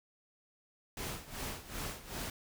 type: noise with tremolo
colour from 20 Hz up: pink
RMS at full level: -39 dBFS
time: 0.97-2.3 s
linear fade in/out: 2 ms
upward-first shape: sine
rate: 2.6 Hz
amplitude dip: 80%
effects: none